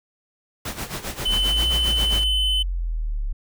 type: noise with tremolo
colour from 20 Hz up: pink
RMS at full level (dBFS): -28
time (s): 0.65-2.24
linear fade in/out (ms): 5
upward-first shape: sine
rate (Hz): 7.5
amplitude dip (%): 75
type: tone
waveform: triangle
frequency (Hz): 3035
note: F#7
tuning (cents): +43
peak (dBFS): -18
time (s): 1.25-2.63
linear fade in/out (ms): 10
type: linear two-way sweep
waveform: sine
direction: up then down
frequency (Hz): 34.06 to 60.7 to 34.06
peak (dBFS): -22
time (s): 1.27-3.33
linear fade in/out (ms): 10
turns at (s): 1.68
effects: none